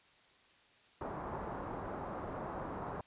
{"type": "low-pass noise", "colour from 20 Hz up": "white", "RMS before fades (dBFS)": -42, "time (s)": [1.01, 3.01], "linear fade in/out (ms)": 2, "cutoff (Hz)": 1100, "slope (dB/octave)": 24, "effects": ["white hiss -65 dBFS RMS until 3.06 s", "resampled to 8000 Hz"]}